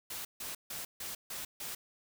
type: noise bursts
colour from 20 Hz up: white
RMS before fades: -41 dBFS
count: 6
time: 0.1-1.75 s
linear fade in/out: 5 ms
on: 150 ms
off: 150 ms
effects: none